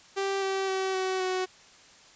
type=tone with pitch steps; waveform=sawtooth; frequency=391.5 / 386.3 / 381.2 / 376.2 / 371.2 Hz; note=G4 / G4 / G4 / F#4 / F#4; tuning=-2 / -25 / -48 / +29 / +6 cents; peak=-23 dBFS; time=0.16-1.46 s; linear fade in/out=20 ms; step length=260 ms; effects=white hiss -54 dBFS RMS until 2.15 s + resampled to 16000 Hz